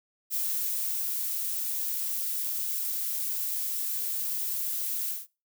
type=noise with ADSR envelope; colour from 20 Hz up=violet; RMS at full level=-29 dBFS; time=0.3-5.27 s; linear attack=40 ms; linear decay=810 ms; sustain=-2 dB; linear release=180 ms; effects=noise-tail reverb RT60 0.3 s tail -23 dB re dry